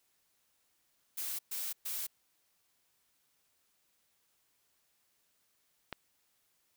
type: noise bursts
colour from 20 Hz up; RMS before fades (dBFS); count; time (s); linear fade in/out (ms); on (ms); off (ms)
blue; -38; 3; 1.17-2.07; 10; 220; 120
type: click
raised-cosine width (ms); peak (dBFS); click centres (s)
0.3; -22; 5.927
effects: white hiss -75 dBFS RMS until 6.76 s